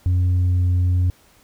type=tone; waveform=sine; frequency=89.9 Hz; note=F#2; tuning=49 cents flat; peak=-12 dBFS; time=0.06-1.1 s; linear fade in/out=0 ms; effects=tanh soft clip ceiling -14 dBFS + pink hiss -54 dBFS RMS until 1.43 s